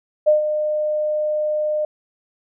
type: tone with ADSR envelope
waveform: sine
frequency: 607 Hz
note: D#5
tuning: 43 cents flat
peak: -9 dBFS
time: 0.26-1.85 s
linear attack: 21 ms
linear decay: 130 ms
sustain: -9 dB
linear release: 3 ms
effects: none